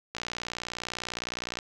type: click train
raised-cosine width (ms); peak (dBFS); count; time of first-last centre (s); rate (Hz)
0.2; -16; 87; 0.15-1.588; 59.8
effects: none